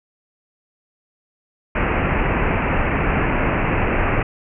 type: low-pass noise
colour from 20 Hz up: pink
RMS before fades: -19 dBFS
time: 1.75-4.23 s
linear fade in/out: 5 ms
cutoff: 2700 Hz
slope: 96 dB/octave
effects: none